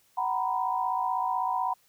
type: tone cluster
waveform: sine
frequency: 749 / 945 / 1001 Hz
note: F#5 / A#5 / B5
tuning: +21 / +23 / +23 cents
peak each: -30 dBFS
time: 0.17-1.74 s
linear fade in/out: 10 ms
effects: white hiss -65 dBFS RMS until 1.88 s